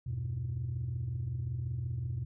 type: chord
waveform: sine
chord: E minor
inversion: none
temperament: equal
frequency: 82.41 / 98 / 123.47 Hz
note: E2 / G2 / B2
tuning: 0 / 0 / 0 cents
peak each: -39 / -39 / -33 dBFS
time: 0.06-2.25 s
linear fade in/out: 10 ms
effects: tanh soft clip ceiling -28 dBFS